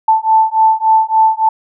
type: beating tone pair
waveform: sine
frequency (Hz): 880 / 883.5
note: A5 / A5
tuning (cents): 0 / +7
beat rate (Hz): 3.5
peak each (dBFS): -11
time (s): 0.08-1.49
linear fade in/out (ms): 5
effects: none